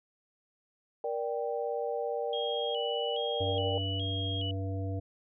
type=chord; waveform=sine; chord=G minor; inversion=first; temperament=just; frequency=470.4 / 588 / 784 Hz; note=Bb4 / D5 / G5; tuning=+16 / +2 / 0 cents; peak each=-33 / -35 / -37 dBFS; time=1.04-3.78 s; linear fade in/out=2 ms
type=tone with vibrato; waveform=sine; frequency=3101 Hz; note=G7; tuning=19 cents flat; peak=-35 dBFS; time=2.33-4.51 s; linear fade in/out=2 ms; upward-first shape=square; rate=1.2 Hz; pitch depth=85 cents each way
type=harmonic tone; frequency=96.4 Hz; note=G2; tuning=28 cents flat; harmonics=1 / 3 / 5 / 7; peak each=-32 / -40 / -43 / -44 dBFS; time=3.4-5 s; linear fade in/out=10 ms
effects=none